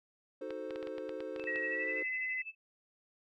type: chord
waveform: triangle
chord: D# diminished seventh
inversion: none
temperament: equal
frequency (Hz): 311.1 / 370 / 440 / 523.3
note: D#4 / F#4 / A4 / C5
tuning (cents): 0 / 0 / 0 / 0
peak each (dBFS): -44 / -45 / -42 / -40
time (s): 0.41-2.03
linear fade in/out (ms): 5
type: clicks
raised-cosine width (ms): 0.3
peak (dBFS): -30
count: 12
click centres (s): 0.506 / 0.707 / 0.759 / 0.828 / 0.872 / 0.982 / 1.093 / 1.205 / 1.362 / 1.397 / 1.44 / 1.559
type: tone with tremolo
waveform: sine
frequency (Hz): 2626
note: E7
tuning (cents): -7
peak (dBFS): -39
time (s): 1.38-2.55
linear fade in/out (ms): 50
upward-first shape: sine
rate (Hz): 12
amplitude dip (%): 90
type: tone with pitch glide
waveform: sine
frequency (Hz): 1903 to 2028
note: A#6 to B6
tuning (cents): +35 to +45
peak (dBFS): -34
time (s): 1.47-2.42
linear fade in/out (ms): 5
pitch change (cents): +110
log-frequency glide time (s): 1.67-2
effects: none